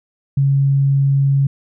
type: tone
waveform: sine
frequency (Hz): 138.2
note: C#3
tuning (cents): -5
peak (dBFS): -11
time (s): 0.37-1.47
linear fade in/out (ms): 5
effects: none